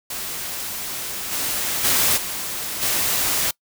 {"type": "noise with level steps", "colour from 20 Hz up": "white", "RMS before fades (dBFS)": [-29, -24, -18, -28, -21], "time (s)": [0.1, 3.51], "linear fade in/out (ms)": 5, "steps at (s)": [1.31, 1.83, 2.16, 2.81], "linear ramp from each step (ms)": 20, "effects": ["noise-tail reverb RT60 0.1 s tail -24 dB re dry"]}